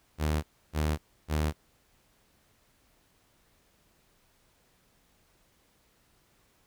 sawtooth tone bursts, 76.4 Hz, D#2, 31 cents flat, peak -22 dBFS, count 3, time 0.18-1.53 s, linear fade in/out 50 ms, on 250 ms, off 300 ms, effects pink hiss -67 dBFS RMS until 6.66 s

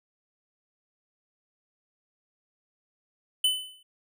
square tone with exponential decay, 3017 Hz, F#7, 33 cents sharp, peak -19 dBFS, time 3.44-3.83 s, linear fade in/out 5 ms, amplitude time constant 84 ms, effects none

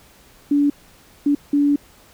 sine tone bursts at uneven times, 287.6 Hz, D4, 36 cents flat, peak -13 dBFS, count 3, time 0.51-0.7 / 1.26-1.35 / 1.53-1.76 s, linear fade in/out 5 ms, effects pink hiss -50 dBFS RMS until 2.13 s

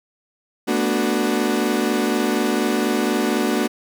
35% pulse chord, B minor seventh, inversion third, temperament equal with one note detuned, 220 / 244.1 / 293.7 / 370 Hz, A3 / B3 / D4 / F#4, 0 / -20 / 0 / 0 cents, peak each -22 dBFS, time 0.67-3.68 s, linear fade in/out 20 ms, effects none

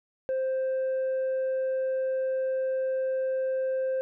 sine tone with tanh clipping, 524 Hz, C5, 2 cents sharp, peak -26 dBFS, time 0.29-4.01 s, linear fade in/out 0 ms, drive 2 dB, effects none

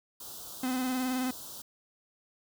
white band-stop noise, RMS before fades -44 dBFS, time 0.2-1.62 s, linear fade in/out 5 ms, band 1400 to 3200 Hz, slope 48 dB/octave
45% pulse tone with vibrato, 255.7 Hz, C4, 40 cents flat, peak -29 dBFS, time 0.63-1.31 s, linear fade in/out 5 ms, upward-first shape triangle, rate 19 Hz, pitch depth 42 cents each way
effects none

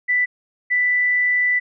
sine tone pair in turn, 1982 / 1982 Hz, B6 / B6, +6 / +6 cents, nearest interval unison, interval 0 cents, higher neither, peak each -15 dBFS, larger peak neither, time 0.08-0.26 / 0.7-1.6 s, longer second, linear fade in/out 20 ms, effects none

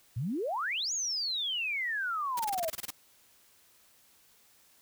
sine exponential two-way sweep, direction up then down, 103.83 to 6900 to 619 Hz, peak -30 dBFS, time 0.16-2.7 s, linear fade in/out 10 ms, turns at 0.93 s
white noise bursts, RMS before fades -37 dBFS, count 11, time 2.37-2.906 s, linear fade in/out 5 ms, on 26 ms, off 25 ms
effects white hiss -63 dBFS RMS until 4.81 s

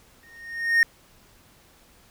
triangle tone with exponential growth, 1848 Hz, A#6, 16 cents flat, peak -11 dBFS, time 0.23-0.83 s, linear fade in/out 1 ms, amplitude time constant 130 ms, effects pink hiss -56 dBFS RMS until 2.1 s

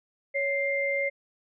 sine tone pair together, 556 / 2099 Hz, C#5 / C7, +5 / +5 cents, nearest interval octave + major seventh, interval 2300 cents, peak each -28 / -27 dBFS, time 0.34-1.1 s, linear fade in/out 20 ms, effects none

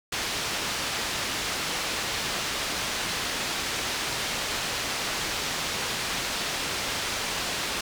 white low-pass noise, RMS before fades -30 dBFS, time 0.12-7.81 s, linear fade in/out 5 ms, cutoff 4900 Hz, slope 12 dB/octave, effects none

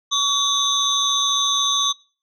sine tone cluster, 1129 / 3474 / 3608 / 3814 / 6170 Hz, C#6 / A7 / A7 / A#7 / G8, +31 / -23 / +43 / +39 / -28 cents, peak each -23 dBFS, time 0.11-1.93 s, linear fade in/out 20 ms, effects noise-tail reverb RT60 0.4 s tail -24 dB re dry + tanh soft clip ceiling -9 dBFS

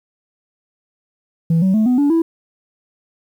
sine tone with pitch steps, 164.81 / 189.32 / 217.5 / 249.8 / 287 / 329.6 Hz, E3 / F#3 / A3 / B3 / D4 / E4, 0 / +40 / -20 / +20 / -40 / 0 cents, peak -9 dBFS, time 1.5-2.22 s, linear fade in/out 5 ms, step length 120 ms, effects tanh soft clip ceiling -10 dBFS + 8-bit

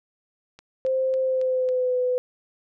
click train, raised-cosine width 0.2 ms, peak -28 dBFS, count 5, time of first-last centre 0.59-1.689 s, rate 3.64 Hz
sine tone with pitch glide, 523.3 to 501.1 Hz, C5 to B4, 0 to +25 cents, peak -20 dBFS, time 0.85-2.18 s, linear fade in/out 0 ms, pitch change -75 cents, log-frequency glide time 1.2-1.97 s
effects none

